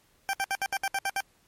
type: tone bursts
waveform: 20% pulse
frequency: 784 Hz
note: G5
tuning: in tune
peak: -21 dBFS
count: 9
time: 0.29-1.205 s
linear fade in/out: 0 ms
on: 43 ms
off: 66 ms
effects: pink hiss -65 dBFS RMS until 1.47 s + MP3 64 kbps